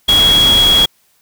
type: tone in noise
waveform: sine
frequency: 3322 Hz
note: G#7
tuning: in tune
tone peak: -7 dBFS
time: 0.08-0.86 s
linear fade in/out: 10 ms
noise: pink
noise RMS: -18 dBFS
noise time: 0.08-0.86 s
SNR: +8 dB
effects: white hiss -56 dBFS RMS until 1.21 s